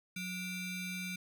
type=ring-modulated tone; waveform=40% pulse; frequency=1262 Hz; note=D#6; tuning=24 cents sharp; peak=-34 dBFS; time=0.16-1.16 s; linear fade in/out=5 ms; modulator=1080 Hz; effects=none